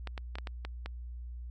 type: clicks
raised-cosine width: 0.3 ms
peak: -23 dBFS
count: 7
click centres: 0.073 / 0.178 / 0.355 / 0.385 / 0.472 / 0.65 / 0.86 s
effects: added 60 Hz sine -39 dBFS peak until 1.5 s + MP3 48 kbps